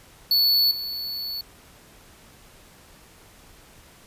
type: tone with level steps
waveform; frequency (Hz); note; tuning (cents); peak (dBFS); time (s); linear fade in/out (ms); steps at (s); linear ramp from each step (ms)
square; 4435; C#8; 0; -17 / -29; 0.31-1.41; 2; 0.71; 2
effects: pink hiss -51 dBFS RMS until 4.06 s + resampled to 32000 Hz